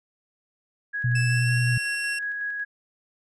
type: tone with tremolo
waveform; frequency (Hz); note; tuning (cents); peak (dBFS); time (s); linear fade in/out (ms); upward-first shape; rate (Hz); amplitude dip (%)
sine; 1661.2; G#6; 0; -26; 0.93-2.65; 20; square; 5.4; 25
type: tone with vibrato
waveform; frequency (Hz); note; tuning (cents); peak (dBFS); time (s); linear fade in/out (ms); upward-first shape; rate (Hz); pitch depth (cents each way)
sine; 121.4; B2; -29; -20; 1.04-1.78; 5; sine; 11; 20
type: tone with pitch glide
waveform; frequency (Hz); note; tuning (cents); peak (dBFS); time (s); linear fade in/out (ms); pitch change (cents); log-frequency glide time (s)
sawtooth; 2637 to 2725; E7 to F7; 0 to -43; -26; 1.15-2.19; 5; +57; 1.27-1.55
effects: resampled to 24000 Hz